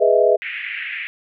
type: chord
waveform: sine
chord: E major seventh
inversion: first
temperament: equal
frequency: 415.3 / 493.9 / 622.3 / 659.3 Hz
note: G#4 / B4 / D#5 / E5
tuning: 0 / 0 / 0 / 0 cents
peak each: -17 dBFS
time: 0-0.37 s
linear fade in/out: 20 ms
type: band-pass noise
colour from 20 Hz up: pink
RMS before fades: -28 dBFS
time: 0.42-1.07 s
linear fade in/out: 0 ms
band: 1800 to 2600 Hz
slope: 48 dB/octave
effects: none